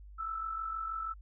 sine tone with amplitude modulation, 1318.5 Hz, E6, in tune, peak -32 dBFS, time 0.18-1.14 s, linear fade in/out 20 ms, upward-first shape sine, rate 46.3 Hz, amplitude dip 55%, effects added 50 Hz sine -48 dBFS peak until 1.21 s

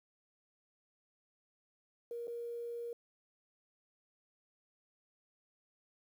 sine tone with dropouts, 471.9 Hz, A#4, 21 cents sharp, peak -39 dBFS, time 2.11-2.93 s, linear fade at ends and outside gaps 2 ms, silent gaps 2.272-2.279 s, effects 11-bit

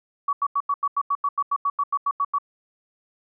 sine tone bursts, 1131 Hz, C#6, 34 cents sharp, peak -19 dBFS, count 16, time 0.28-2.385 s, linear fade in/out 5 ms, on 50 ms, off 87 ms, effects none

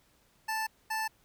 25% pulse tone bursts at uneven times, 880 Hz, A5, in tune, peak -27 dBFS, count 2, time 0.48-0.67 / 0.9-1.08 s, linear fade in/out 10 ms, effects pink hiss -67 dBFS RMS until 1.24 s

